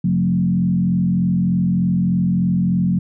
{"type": "tone with frequency modulation", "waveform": "sine", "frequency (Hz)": 180, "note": "F#3", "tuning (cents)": -47, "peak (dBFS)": -14, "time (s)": [0.04, 2.99], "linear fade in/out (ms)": 5, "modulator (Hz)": 43.3, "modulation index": 0.93, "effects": []}